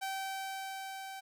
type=tone with level ramp; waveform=sawtooth; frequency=773 Hz; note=G5; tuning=24 cents flat; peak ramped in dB=-31 to -39 dBFS; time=0.01-1.21 s; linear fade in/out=20 ms; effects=none